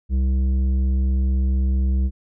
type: tone with tanh clipping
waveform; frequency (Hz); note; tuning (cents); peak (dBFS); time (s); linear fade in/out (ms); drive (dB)
triangle; 65.41; C2; 0; -18; 0.09-2.11; 50; 13
effects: none